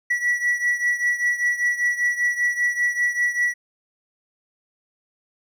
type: beating tone pair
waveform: triangle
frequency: 1943 / 1948.1 Hz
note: B6 / B6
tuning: -29 / -24 cents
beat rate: 5.1 Hz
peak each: -19 / -23 dBFS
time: 0.1-3.54 s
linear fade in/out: 10 ms
effects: none